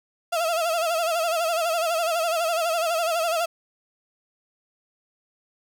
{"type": "tone with vibrato", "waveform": "35% pulse", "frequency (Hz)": 665, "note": "E5", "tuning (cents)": 15, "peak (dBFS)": -20, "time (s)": [0.32, 3.46], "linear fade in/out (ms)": 10, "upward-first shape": "sine", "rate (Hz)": 12, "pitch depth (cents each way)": 86, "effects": []}